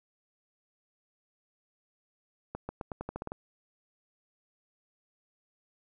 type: accelerating click train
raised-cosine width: 1 ms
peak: -22 dBFS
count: 10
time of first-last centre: 2.55-3.319 s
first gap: 140 ms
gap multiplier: 0.87
effects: none